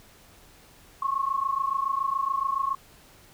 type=tone pair together; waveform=sine; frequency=1075.9 / 1103 Hz; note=C6 / C#6; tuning=+48 / -9 cents; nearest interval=unison; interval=43 cents; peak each=-27 dBFS; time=1.02-2.75 s; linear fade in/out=5 ms; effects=pink hiss -54 dBFS RMS until 3.33 s